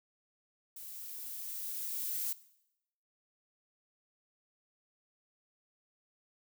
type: noise with level ramp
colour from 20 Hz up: violet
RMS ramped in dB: -47 to -35 dBFS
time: 0.76-2.33 s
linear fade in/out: 5 ms
effects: noise-tail reverb RT60 0.8 s tail -18 dB re dry